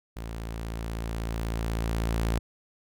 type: tone with level ramp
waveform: sawtooth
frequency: 56.2 Hz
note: A1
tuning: 37 cents sharp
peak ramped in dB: -31 to -20 dBFS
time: 0.16-2.39 s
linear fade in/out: 10 ms
effects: none